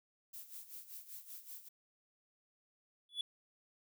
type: noise with tremolo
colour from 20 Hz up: violet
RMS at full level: -48 dBFS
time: 0.33-1.69 s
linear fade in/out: 10 ms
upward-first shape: sine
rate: 5.2 Hz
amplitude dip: 75%
type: tone with exponential growth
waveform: triangle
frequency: 3425 Hz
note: A7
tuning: 47 cents flat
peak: -30 dBFS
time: 3.09-3.21 s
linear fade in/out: 2 ms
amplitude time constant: 26 ms
effects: none